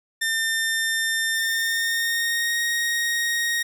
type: tone with pitch glide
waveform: sawtooth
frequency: 1800 to 1869.9 Hz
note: A6 to A#6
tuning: +39 to +5 cents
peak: -18 dBFS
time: 0.21-3.63 s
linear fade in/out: 10 ms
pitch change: +66 cents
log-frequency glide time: 1.34-2.59 s
effects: 9-bit